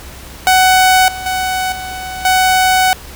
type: tone with level steps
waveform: sawtooth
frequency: 747 Hz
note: F#5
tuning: 16 cents sharp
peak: -3 / -19 / -11 / -19 / -5 dBFS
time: 0.47-2.93 s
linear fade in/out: 0 ms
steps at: 1.08 / 1.26 / 1.72 / 2.25 s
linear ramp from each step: 2 ms
effects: added 65 Hz sine -34 dBFS peak until 3.15 s + pink hiss -34 dBFS RMS until 3.15 s